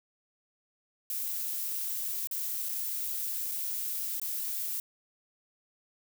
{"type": "noise with dropouts", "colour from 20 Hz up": "violet", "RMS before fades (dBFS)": -34, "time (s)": [1.1, 4.8], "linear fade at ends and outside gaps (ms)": 1, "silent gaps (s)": [[2.272, 2.312], [2.688, 2.692], [3.514, 3.518], [4.198, 4.216]], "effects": []}